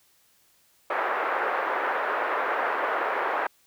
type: band-pass noise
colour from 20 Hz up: white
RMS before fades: -27 dBFS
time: 0.9-3.47 s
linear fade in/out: 5 ms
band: 420 to 1600 Hz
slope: 24 dB/octave
effects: white hiss -63 dBFS RMS until 3.66 s